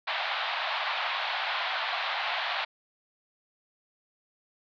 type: band-pass noise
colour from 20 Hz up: pink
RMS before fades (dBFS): -31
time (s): 0.07-2.65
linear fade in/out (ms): 10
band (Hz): 670 to 4100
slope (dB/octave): 48
effects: none